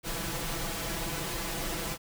pink noise with comb filter, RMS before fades -34 dBFS, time 0.03-1.98 s, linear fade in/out 50 ms, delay 6 ms, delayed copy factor +0.8, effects none

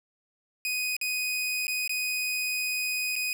sawtooth tone with dropouts, 2496 Hz, D#7, 5 cents sharp, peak -24 dBFS, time 0.65-3.33 s, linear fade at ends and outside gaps 1 ms, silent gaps 0.966-1.013 / 1.669-1.68 / 1.877-1.894 / 3.156-3.162 s, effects none

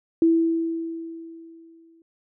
sine tone with exponential decay, 329.6 Hz, E4, in tune, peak -13 dBFS, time 0.22-2.02 s, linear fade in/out 2 ms, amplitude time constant 390 ms, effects none

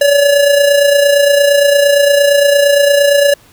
square tone with amplitude modulation, 570 Hz, C#5, 48 cents sharp, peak -5 dBFS, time 0.01-3.34 s, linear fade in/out 5 ms, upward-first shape sine, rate 28.7 Hz, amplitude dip 50%, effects pink hiss -45 dBFS RMS until 3.52 s

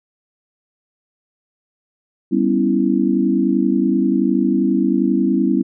sine chord, C# half-diminished seventh, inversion second, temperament equal, 196 / 246.9 / 277.2 / 329.6 Hz, G3 / B3 / C#4 / E4, 0 / 0 / 0 / 0 cents, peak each -19 dBFS, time 2.31-5.63 s, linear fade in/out 20 ms, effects none

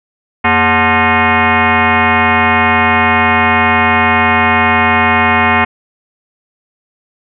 sine tone with frequency modulation, 555 Hz, C#5, 2 cents sharp, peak -7 dBFS, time 0.44-5.65 s, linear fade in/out 10 ms, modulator 322 Hz, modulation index 5.8, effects none

